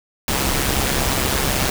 pink noise with amplitude modulation, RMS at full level -17 dBFS, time 0.28-1.7 s, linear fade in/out 2 ms, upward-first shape sine, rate 134 Hz, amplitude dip 60%, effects none

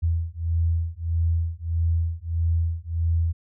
sine beating tone pair, 82.41 / 84.01 Hz, E2 / E2, 0 / +33 cents, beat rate 1.6 Hz, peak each -24 dBFS, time 0.02-3.33 s, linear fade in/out 20 ms, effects none

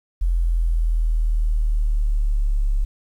sine exponential sweep, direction down, 43.05 to 34.71 Hz, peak -16 dBFS, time 0.21-2.85 s, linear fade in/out 10 ms, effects 9-bit

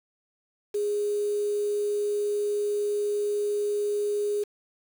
sine tone with quantisation, 413.1 Hz, G#4, 9 cents flat, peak -24 dBFS, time 0.74-4.44 s, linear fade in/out 10 ms, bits 7, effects none

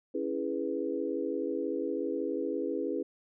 sine chord, C# minor seventh, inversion none, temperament equal with one note detuned, 277.2 / 329.6 / 415.3 / 491.9 Hz, C#4 / E4 / G#4 / B4, 0 / 0 / 0 / -7 cents, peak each -36 / -35 / -35 / -36 dBFS, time 0.14-3.03 s, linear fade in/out 10 ms, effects none

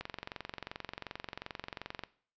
click train, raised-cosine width 0.3 ms, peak -23 dBFS, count 47, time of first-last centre 0.01-2.036 s, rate 22.7 Hz, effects noise-tail reverb RT60 0.5 s tail -19 dB re dry + resampled to 16000 Hz

